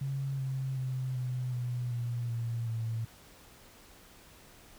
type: tone with pitch steps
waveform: sine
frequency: 136.6 / 133.02 / 129.53 / 126.13 / 122.83 / 119.61 / 116.47 / 113.42 Hz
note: C#3 / C3 / C3 / B2 / B2 / A#2 / A#2 / A#2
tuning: -25 / +29 / -17 / +37 / -9 / +45 / -1 / -47 cents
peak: -31 dBFS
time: 0.01-3.05 s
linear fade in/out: 5 ms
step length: 380 ms
effects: pink hiss -56 dBFS RMS until 4.78 s